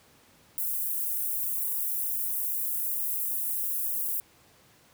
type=high-pass noise; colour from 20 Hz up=white; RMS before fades=-30 dBFS; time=0.58-4.2 s; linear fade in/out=0 ms; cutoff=11000 Hz; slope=24 dB/octave; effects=pink hiss -59 dBFS RMS until 4.93 s + high-pass 80 Hz 12 dB/octave